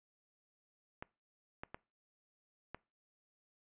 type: clicks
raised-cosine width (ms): 0.5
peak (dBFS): -28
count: 4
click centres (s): 1.025 / 1.635 / 1.745 / 2.746
effects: noise-tail reverb RT60 0.3 s tail -23 dB re dry + resampled to 8000 Hz